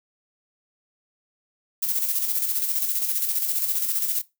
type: noise with tremolo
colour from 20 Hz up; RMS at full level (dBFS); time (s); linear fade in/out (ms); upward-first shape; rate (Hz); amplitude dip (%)
violet; -23; 1.82-4.22; 10; square; 15; 45
effects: noise-tail reverb RT60 0.2 s tail -18 dB re dry